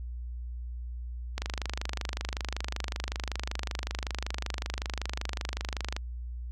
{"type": "click train", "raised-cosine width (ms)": 0.2, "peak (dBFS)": -15, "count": 117, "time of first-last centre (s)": [1.38, 5.965], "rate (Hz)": 25.3, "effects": ["added 60 Hz sine -35 dBFS peak until 6.51 s"]}